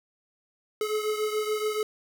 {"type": "beating tone pair", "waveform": "square", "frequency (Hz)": [425.9, 432.9], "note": ["G#4", "A4"], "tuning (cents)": [44, -28], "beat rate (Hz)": 7, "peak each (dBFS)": [-28, -33], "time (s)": [0.81, 1.83], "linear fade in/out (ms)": 2, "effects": []}